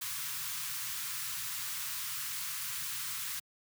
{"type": "band-stop noise", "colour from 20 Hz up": "white", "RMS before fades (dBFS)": -38, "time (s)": [0.01, 3.4], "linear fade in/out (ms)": 10, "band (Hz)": [160, 1000], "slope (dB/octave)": 48, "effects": ["high-pass 100 Hz 12 dB/octave"]}